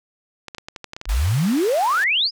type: clicks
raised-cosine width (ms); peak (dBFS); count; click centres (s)
0.2; -16; 10; 0.483 / 0.548 / 0.583 / 0.685 / 0.762 / 0.843 / 0.934 / 0.965 / 1.014 / 1.055
type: exponential sweep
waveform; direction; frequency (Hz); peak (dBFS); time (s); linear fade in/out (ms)
sine; up; 40.76 to 5230; -16; 1.06-2.31; 50
type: band-pass noise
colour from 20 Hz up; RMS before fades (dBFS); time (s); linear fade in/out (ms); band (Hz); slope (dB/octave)
pink; -34; 1.09-2.04; 0; 800 to 14000; 12
effects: none